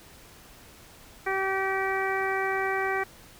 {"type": "harmonic tone", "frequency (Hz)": 385.2, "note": "G4", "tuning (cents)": -30, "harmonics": [1, 2, 3, 4, 5, 6], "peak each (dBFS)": [-30, -31, -34, -33, -32, -36], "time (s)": [1.26, 3.04], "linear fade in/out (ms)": 10, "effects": ["pink hiss -51 dBFS RMS until 3.39 s"]}